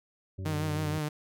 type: harmonic tone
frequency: 94.9 Hz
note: F#2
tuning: 44 cents sharp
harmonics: 1 / 2 / 3 / 4 / 6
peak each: -34 / -46 / -49 / -48 / -55 dBFS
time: 0.38-0.99 s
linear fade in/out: 10 ms
type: tone with vibrato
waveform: sawtooth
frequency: 152.8 Hz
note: D#3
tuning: 31 cents flat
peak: -26 dBFS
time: 0.45-1.09 s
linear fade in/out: 10 ms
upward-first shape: sine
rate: 6.3 Hz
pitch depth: 40 cents each way
effects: none